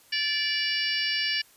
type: harmonic tone with a mistuned harmonic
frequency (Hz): 581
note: D5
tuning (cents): -19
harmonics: 3 / 4 / 5 / 6 / 7 / 8 / 9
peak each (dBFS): -31 / -32 / -30 / -42 / -40 / -31 / -33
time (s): 0.12-1.42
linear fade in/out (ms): 10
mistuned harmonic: 9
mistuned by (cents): +43
effects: white hiss -57 dBFS RMS until 1.56 s + resampled to 32000 Hz